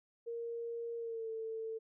sine tone with pitch glide, 466.2 to 446.2 Hz, A#4 to A4, 0 to +24 cents, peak -38 dBFS, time 0.26-1.79 s, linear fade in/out 20 ms, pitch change -76 cents, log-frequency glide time 0.97-1.29 s, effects none

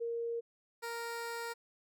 sine / 15% pulse tone pair in turn, 466.2 / 466.2 Hz, A#4 / A#4, 0 / 0 cents, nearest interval unison, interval 0 cents, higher neither, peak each -34 / -32 dBFS, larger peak second, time 0-0.41 / 0.82-1.54 s, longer second, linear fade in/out 20 ms, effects none

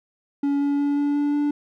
triangle tone with pitch steps, 282.7 / 284.5 / 286.3 / 288.1 / 290 / 291.8 Hz, C#4 / C#4 / D4 / D4 / D4 / D4, +34 / +45 / -44 / -33 / -22 / -11 cents, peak -17 dBFS, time 0.43-1.51 s, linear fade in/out 5 ms, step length 180 ms, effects none

